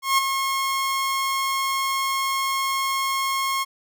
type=tone with ADSR envelope; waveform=sawtooth; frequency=1081 Hz; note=C#6; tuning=44 cents flat; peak=-11 dBFS; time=0.02-3.65 s; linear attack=160 ms; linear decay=13 ms; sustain=-7 dB; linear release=28 ms; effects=none